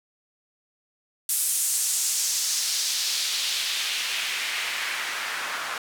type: noise with band-pass filter sweep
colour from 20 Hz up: white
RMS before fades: -27 dBFS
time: 1.29-5.78 s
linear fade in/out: 2 ms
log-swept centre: 10000 to 1300 Hz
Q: 1.5
effects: none